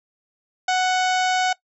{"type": "harmonic tone with a mistuned harmonic", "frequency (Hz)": 740, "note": "F#5", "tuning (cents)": 0, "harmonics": [1, 2, 3, 4, 5, 6, 7, 8, 9, 10], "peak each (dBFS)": [-19, -25, -29, -31, -33, -35, -36, -37, -38, -39], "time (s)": [0.68, 1.53], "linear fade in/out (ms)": 5, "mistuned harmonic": 4, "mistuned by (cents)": 17, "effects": ["noise-tail reverb RT60 0.1 s tail -20 dB re dry"]}